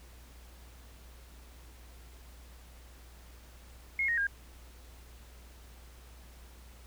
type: tone with pitch steps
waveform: sine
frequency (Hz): 2158 / 1867.8 / 1616.7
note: C#7 / A#6 / G#6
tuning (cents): -47 / +3 / -47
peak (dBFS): -27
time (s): 3.99-4.269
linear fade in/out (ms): 2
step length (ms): 93
effects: added 60 Hz sine -51 dBFS peak until 6.86 s + pink hiss -58 dBFS RMS until 6.86 s